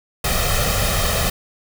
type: noise with comb filter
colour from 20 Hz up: pink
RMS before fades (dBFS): -19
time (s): 0.24-1.3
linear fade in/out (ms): 5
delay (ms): 1.6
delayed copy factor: +0.75
effects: none